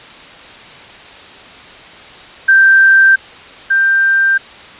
sine tone pair in turn, 1568 / 1575 Hz, G6 / G6, 0 / +8 cents, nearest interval unison, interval 8 cents, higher second, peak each -4 / -8 dBFS, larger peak first, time 2.48-3.16 / 3.7-4.38 s, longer neither, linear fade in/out 10 ms, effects white hiss -35 dBFS RMS until 4.79 s + resampled to 8000 Hz

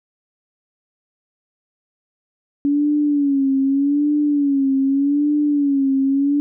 sine tone with vibrato, 282.5 Hz, C#4, 33 cents sharp, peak -14 dBFS, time 2.65-6.4 s, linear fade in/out 0 ms, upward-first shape sine, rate 0.83 Hz, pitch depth 83 cents each way, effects none

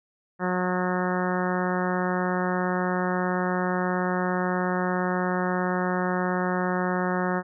harmonic tone, 181.7 Hz, F#3, 31 cents flat, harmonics 1 / 2 / 3 / 4 / 5 / 6 / 7 / 8 / 9 / 10, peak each -27 / -30 / -32 / -33 / -34 / -35 / -35 / -36 / -37 / -37 dBFS, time 0.39-7.43 s, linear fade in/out 50 ms, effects none

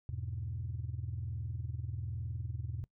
sine chord, E major, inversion none, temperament equal with one note detuned, 82.41 / 102.34 / 123.47 Hz, E2 / G#2 / B2, 0 / -25 / 0 cents, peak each -40 / -40 / -40 dBFS, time 0.09-2.84 s, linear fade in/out 0 ms, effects noise-tail reverb RT60 0.1 s tail -23 dB re dry + tanh soft clip ceiling -29 dBFS

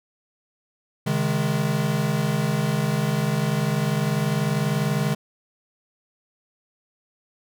square chord, C# suspended second, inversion none, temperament equal with one note detuned, 135.35 / 155.56 / 207.7 Hz, C#3 / D#3 / G#3, -41 / 0 / 0 cents, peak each -26 / -25 / -27 dBFS, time 1.06-5.15 s, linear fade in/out 10 ms, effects none

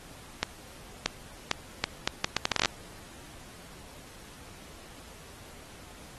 accelerating click train, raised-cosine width 0.2 ms, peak -7 dBFS, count 15, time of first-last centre 0.43-2.657 s, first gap 630 ms, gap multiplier 0.72, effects pink hiss -50 dBFS RMS until 6.18 s + AAC 32 kbps

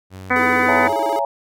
sawtooth tone with pitch glide, 94.2 to 95.18 Hz, F#2 to F#2, +32 to +49 cents, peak -29 dBFS, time 0.1-0.95 s, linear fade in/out 50 ms, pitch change +17 cents, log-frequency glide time 0.36-0.42 s
harmonic tone, 250.6 Hz, B3, 25 cents sharp, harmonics 1 / 2 / 3 / 4 / 5 / 6 / 7 / 8 / 9, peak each -23 / -23 / -23 / -23 / -23 / -23 / -23 / -23 / -23 dBFS, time 0.3-0.88 s, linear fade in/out 10 ms
square tone with vibrato, 370 Hz, F#4, in tune, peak -26 dBFS, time 0.36-1.19 s, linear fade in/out 0 ms, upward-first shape square, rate 15 Hz, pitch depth 230 cents each way
sine chord, A# half-diminished seventh, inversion first, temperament just, 559.4 / 671.3 / 839.1 / 932.3 Hz, C#5 / E5 / G#5 / A#5, +16 / +31 / +18 / 0 cents, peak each -23 dBFS, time 0.68-1.25 s, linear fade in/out 2 ms
effects none

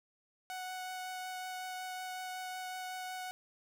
sawtooth tone with vibrato, 740 Hz, F#5, in tune, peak -36 dBFS, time 0.5-3.31 s, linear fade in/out 0 ms, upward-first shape triangle, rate 5.4 Hz, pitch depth 9 cents each way, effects none

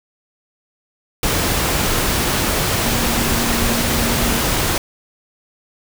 sine tone in noise, 233.8 Hz, A#3, 5 cents sharp, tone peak -23 dBFS, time 2.85-4.41 s, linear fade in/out 2 ms, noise pink, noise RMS -18 dBFS, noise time 1.23-4.78 s, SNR -8 dB, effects none

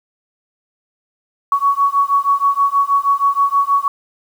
sine beating tone pair, 1117 / 1123.3 Hz, C#6 / C#6, +13 / +23 cents, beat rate 6.3 Hz, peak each -15 dBFS, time 1.52-3.88 s, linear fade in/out 2 ms, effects 7-bit

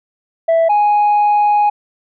sine tone pair in turn, 659.3 / 830.7 Hz, E5 / G#5, 0 / 0 cents, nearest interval major third, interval 400 cents, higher second, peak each -7 dBFS, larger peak neither, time 0.48-0.69 / 0.69-1.7 s, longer second, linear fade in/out 10 ms, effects tanh soft clip ceiling -8 dBFS

